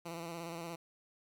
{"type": "tone with vibrato", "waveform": "10% pulse", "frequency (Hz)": 168.1, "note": "E3", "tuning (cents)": 34, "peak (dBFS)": -33, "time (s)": [0.05, 0.76], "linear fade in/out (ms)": 10, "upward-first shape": "square", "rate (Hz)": 17, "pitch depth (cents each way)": 34, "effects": ["12-bit"]}